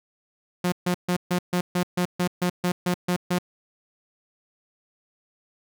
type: tone bursts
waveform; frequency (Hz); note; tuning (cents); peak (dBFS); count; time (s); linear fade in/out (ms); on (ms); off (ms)
sawtooth; 178.5; F3; +38; -17; 13; 0.64-3.386; 5; 82; 140
effects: none